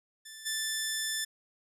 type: tone with level steps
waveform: 10% pulse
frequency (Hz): 1760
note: A6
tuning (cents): 0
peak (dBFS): -36 / -22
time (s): 0.25-1.25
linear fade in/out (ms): 10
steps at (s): 0.45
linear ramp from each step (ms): 20
effects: resampled to 32000 Hz